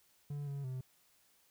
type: tone with pitch steps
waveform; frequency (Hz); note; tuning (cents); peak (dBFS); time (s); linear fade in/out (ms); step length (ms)
triangle; 144.4 / 140.3 / 129.2; D3 / C#3 / C3; -29 / +21 / -21; -36; 0.3-0.81; 5; 170
effects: white hiss -70 dBFS RMS until 1.5 s